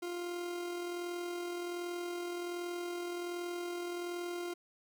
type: tone with amplitude modulation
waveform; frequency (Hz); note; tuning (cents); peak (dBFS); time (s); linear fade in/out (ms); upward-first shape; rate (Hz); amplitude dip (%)
40% pulse; 350; F4; +4; -35; 0.02-4.54; 10; sine; 41.3; 30
effects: none